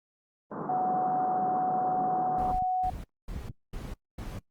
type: band-pass noise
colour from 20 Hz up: pink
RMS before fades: -36 dBFS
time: 0.5-2.53 s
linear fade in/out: 20 ms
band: 150 to 1300 Hz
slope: 48 dB/octave
type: tone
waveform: sine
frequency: 740 Hz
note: F#5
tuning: in tune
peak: -25 dBFS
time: 0.69-2.9 s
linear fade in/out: 5 ms
type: noise bursts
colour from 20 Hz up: brown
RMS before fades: -38 dBFS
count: 5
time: 2.38-4.39 s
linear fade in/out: 5 ms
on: 210 ms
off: 240 ms
type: clicks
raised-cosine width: 5 ms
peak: -27 dBFS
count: 5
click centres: 2.545 / 2.623 / 3.363 / 3.497 / 3.852 s
effects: noise-tail reverb RT60 0.1 s tail -23 dB re dry + Opus 24 kbps